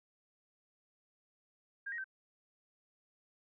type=tone with pitch steps; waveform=sine; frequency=1609 / 1880 / 1550 Hz; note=G6 / A#6 / G6; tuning=+45 / +14 / -20 cents; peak=-38 dBFS; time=1.86-2.043 s; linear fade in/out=10 ms; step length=61 ms; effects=none